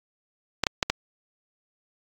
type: clicks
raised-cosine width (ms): 0.2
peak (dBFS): -4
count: 4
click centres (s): 0.637 / 0.668 / 0.828 / 0.9
effects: AAC 64 kbps